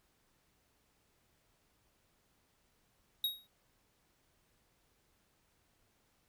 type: tone with exponential decay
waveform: square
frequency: 3786 Hz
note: A#7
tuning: 26 cents sharp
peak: -29 dBFS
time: 3.24-3.47 s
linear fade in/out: 2 ms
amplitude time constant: 48 ms
effects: pink hiss -74 dBFS RMS until 6.28 s